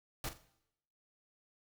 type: noise with echo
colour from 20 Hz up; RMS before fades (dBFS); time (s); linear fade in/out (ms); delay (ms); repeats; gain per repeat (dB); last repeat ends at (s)
pink; -39; 0.24-0.29; 2; 43; 3; -11; 0.419
effects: noise-tail reverb RT60 0.8 s tail -17 dB re dry